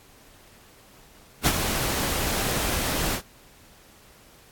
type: noise with ADSR envelope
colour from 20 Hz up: pink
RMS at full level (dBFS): -18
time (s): 1.43-3.22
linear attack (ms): 35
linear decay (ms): 51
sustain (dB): -8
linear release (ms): 90
effects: pink hiss -53 dBFS RMS until 4.51 s + AAC 64 kbps